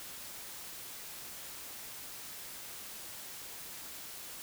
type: silence
effects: white hiss -46 dBFS RMS until 4.42 s